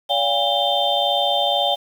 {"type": "tone cluster", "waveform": "sine", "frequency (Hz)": [573, 707, 809, 3138, 3580], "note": ["D5", "F5", "G#5", "G7", "A7"], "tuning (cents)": [-43, 21, -46, 1, 29], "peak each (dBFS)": -23, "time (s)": [0.09, 1.76], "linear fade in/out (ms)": 20, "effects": ["7-bit"]}